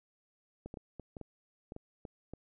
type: clicks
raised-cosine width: 2 ms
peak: -30 dBFS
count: 10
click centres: 0.66 / 0.741 / 0.772 / 0.997 / 1.168 / 1.213 / 1.721 / 1.764 / 2.052 / 2.336 s
effects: none